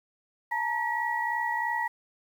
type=tone cluster; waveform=sine; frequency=871 / 934 / 1925 Hz; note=A5 / A#5 / B6; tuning=-18 / +3 / -45 cents; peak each=-33 / -30 / -30 dBFS; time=0.51-1.88 s; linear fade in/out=10 ms; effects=9-bit